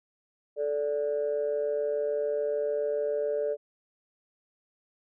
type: tone pair together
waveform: sine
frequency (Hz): 437.6 / 584.5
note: A4 / D5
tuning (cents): -9 / -8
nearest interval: perfect fourth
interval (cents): 501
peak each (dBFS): -28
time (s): 0.56-3.57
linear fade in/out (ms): 50
effects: tanh soft clip ceiling -20 dBFS